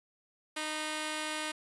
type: tone pair together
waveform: 5% pulse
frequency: 307.9 / 977 Hz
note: D#4 / B5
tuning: -18 / -19 cents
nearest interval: octave + minor sixth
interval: 1999 cents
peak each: -23 / -31 dBFS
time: 0.56-1.52 s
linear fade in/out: 10 ms
effects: resampled to 24000 Hz + 10-bit